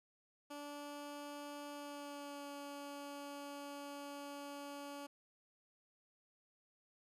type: tone with pitch glide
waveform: 15% pulse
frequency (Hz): 290 to 284.9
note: D4 to C#4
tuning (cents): -22 to +48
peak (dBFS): -40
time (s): 0.5-5.07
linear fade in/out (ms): 10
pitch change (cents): -30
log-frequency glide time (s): 1.71-2.48
effects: resampled to 32000 Hz